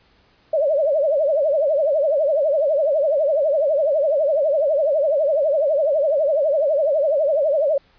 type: tone with vibrato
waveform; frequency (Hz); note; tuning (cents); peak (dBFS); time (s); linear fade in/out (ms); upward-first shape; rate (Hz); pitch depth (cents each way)
sine; 593; D5; +17; -15; 0.53-7.78; 5; triangle; 12; 190
effects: pink hiss -57 dBFS RMS until 7.98 s + resampled to 11025 Hz